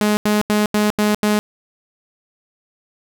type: tone bursts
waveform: sawtooth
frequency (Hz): 210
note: G#3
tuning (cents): +19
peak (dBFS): -10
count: 6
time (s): 0.01-1.39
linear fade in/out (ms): 0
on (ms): 160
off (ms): 84
effects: none